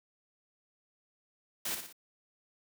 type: noise with echo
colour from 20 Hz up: white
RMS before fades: -35 dBFS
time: 1.65-1.75 s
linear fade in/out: 5 ms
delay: 59 ms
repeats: 3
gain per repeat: -6 dB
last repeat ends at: 1.927 s
effects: high-pass 100 Hz 12 dB/octave